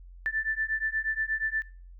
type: beating tone pair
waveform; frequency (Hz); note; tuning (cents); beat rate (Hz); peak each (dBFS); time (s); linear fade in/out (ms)
sine; 1760 / 1768.4; A6 / A6; 0 / +8; 8.4; -30; 0.26-1.62; 0
effects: noise-tail reverb RT60 0.4 s tail -21 dB re dry + added 44 Hz sine -45 dBFS peak until 1.99 s